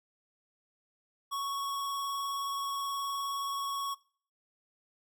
square tone with vibrato, 1111 Hz, C#6, 4 cents sharp, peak -33 dBFS, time 1.31-3.95 s, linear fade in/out 20 ms, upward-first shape square, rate 19 Hz, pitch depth 11 cents each way, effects noise-tail reverb RT60 0.5 s tail -24 dB re dry

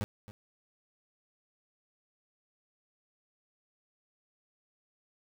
30% pulse tone with echo, 103.4 Hz, G#2, 7 cents flat, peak -28 dBFS, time 0.01-0.04 s, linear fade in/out 0 ms, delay 270 ms, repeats 1, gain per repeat -15 dB, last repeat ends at 0.31 s, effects none

